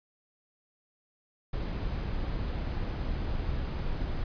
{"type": "noise", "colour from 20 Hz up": "brown", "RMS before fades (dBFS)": -32, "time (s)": [1.53, 4.24], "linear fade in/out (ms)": 5, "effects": ["resampled to 11025 Hz"]}